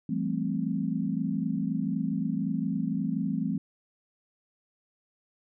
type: chord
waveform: sine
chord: A minor seventh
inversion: second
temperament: equal with one note detuned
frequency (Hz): 168.37 / 196 / 220 / 261.6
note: E3 / G3 / A3 / C4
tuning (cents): +37 / 0 / 0 / 0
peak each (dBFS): -32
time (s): 0.09-3.58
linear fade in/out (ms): 5
effects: none